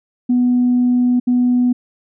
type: tone bursts at uneven times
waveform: sine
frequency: 246.8 Hz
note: B3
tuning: 1 cent flat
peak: -10 dBFS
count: 2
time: 0.29-1.2 / 1.27-1.73 s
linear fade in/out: 10 ms
effects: tanh soft clip ceiling -7 dBFS